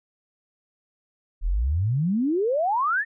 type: exponential sweep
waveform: sine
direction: up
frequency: 35.97 to 1864.7 Hz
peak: -20 dBFS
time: 1.41-3.05 s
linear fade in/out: 50 ms
effects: none